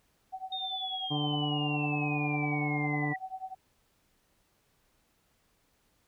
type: tone with tremolo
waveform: sine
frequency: 756 Hz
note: F#5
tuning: 37 cents sharp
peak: -33 dBFS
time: 0.32-3.55 s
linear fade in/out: 20 ms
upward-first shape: triangle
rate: 10 Hz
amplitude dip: 100%
type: exponential sweep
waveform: sine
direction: down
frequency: 3699 to 1941 Hz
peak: -34 dBFS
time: 0.52-3.16 s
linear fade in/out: 5 ms
type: harmonic tone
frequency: 146.83 Hz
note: D3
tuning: in tune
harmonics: 1 / 2 / 3 / 4 / 5 / 6 / 7 / 8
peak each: -32 / -33 / -42 / -47 / -45 / -47 / -45 / -56 dBFS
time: 1.1-3.14 s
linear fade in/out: 20 ms
effects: pink hiss -71 dBFS RMS until 6.07 s